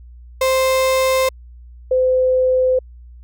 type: tone pair in turn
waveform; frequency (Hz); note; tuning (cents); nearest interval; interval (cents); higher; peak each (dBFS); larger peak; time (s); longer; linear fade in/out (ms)
35% pulse / sine; 523.3 / 512.5; C5 / C5; 0 / -36; unison; 36; first; -12; neither; 0.41-1.29 / 1.91-2.79; neither; 5
effects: added 60 Hz sine -37 dBFS peak until 3.23 s